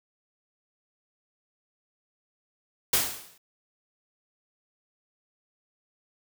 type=noise with exponential decay; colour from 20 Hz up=white; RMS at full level=-20 dBFS; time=2.93-3.38 s; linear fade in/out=5 ms; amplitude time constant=96 ms; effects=none